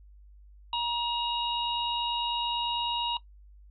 harmonic tone, 949 Hz, A#5, 31 cents sharp, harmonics 1 / 3 / 4, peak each -29 / -33 / -35 dBFS, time 0.73-3.17 s, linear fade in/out 2 ms, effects noise-tail reverb RT60 0.1 s tail -17 dB re dry + added 50 Hz sine -50 dBFS peak until 3.7 s

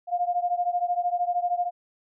sine beating tone pair, 703 / 716 Hz, F5 / F5, +11 / +43 cents, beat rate 13 Hz, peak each -25 / -27 dBFS, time 0.07-1.71 s, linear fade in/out 50 ms, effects none

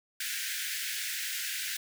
pink high-pass noise, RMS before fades -35 dBFS, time 0.2-1.77 s, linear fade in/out 5 ms, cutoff 1500 Hz, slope 96 dB/octave, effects none

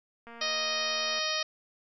click train, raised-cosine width 0.5 ms, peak -33 dBFS, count 215, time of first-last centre 0.27-1.188 s, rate 233 Hz
harmonic tone, 622.3 Hz, D#5, in tune, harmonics 1 / 2 / 3 / 4 / 5 / 6 / 7 / 8 / 9, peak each -37 / -37 / -37 / -37 / -37 / -37 / -37 / -37 / -37 dBFS, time 0.41-1.43 s, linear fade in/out 5 ms
effects none

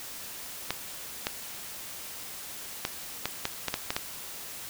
clicks, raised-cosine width 0.2 ms, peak -10 dBFS, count 9, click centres 0.706 / 1.269 / 2.851 / 3.256 / 3.454 / 3.683 / 3.741 / 3.905 / 3.965 s, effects white hiss -41 dBFS RMS until 4.69 s

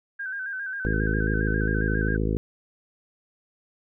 sine tone with vibrato, 1567 Hz, G6, 1 cent flat, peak -29 dBFS, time 0.19-2.17 s, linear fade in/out 10 ms, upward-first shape square, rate 7.4 Hz, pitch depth 51 cents each way
harmonic tone, 53.4 Hz, G#1, 49 cents sharp, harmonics 1 / 2 / 3 / 4 / 5 / 6 / 7 / 8 / 9, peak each -26 / -29 / -31 / -32 / -33 / -34 / -34 / -35 / -36 dBFS, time 0.85-2.37 s, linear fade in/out 0 ms
effects none

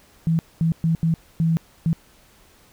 sine tone bursts at uneven times, 163.7 Hz, E3, 12 cents flat, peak -16 dBFS, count 6, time 0.27-0.39 / 0.61-0.72 / 0.84-0.95 / 1.03-1.14 / 1.4-1.57 / 1.86-1.93 s, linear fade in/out 0 ms, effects pink hiss -54 dBFS RMS until 2.72 s

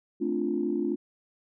sine chord, D minor seventh, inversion second, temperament equal, 220 / 261.6 / 293.7 / 349.2 Hz, A3 / C4 / D4 / F4, 0 / 0 / 0 / 0 cents, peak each -32 / -33 / -30 / -29 dBFS, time 0.2-0.96 s, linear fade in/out 20 ms, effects tanh soft clip ceiling -15 dBFS

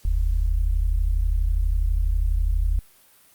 sine tone pair together, 41.21 / 73.42 Hz, E1 / D2, 0 / 0 cents, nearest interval minor seventh, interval 1000 cents, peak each -19 / -25 dBFS, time 0.05-2.79 s, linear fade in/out 0 ms, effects white hiss -55 dBFS RMS until 3.34 s + Opus 48 kbps

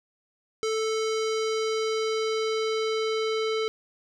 square tone with low-pass filter sweep, 440 Hz, A4, in tune, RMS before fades -27 dBFS, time 0.63-3.68 s, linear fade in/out 0 ms, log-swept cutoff 6200 to 4000 Hz, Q 1.8, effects none

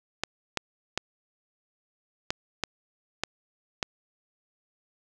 clicks, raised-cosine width 0.2 ms, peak -9 dBFS, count 7, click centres 0.236 / 0.573 / 0.976 / 2.305 / 2.637 / 3.236 / 3.828 s, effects none

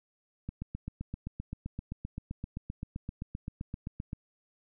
click train, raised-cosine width 5 ms, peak -24 dBFS, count 29, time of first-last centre 0.49-4.131 s, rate 7.69 Hz, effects none

